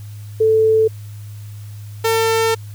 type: tone pair in turn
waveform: sine / sawtooth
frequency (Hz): 440 / 449.8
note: A4 / A4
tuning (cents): 0 / +38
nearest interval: unison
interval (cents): 38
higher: second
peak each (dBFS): -10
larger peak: neither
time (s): 0.4-0.88 / 2.04-2.55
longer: second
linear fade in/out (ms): 10
effects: added 104 Hz sine -30 dBFS peak until 2.74 s + white hiss -48 dBFS RMS until 2.74 s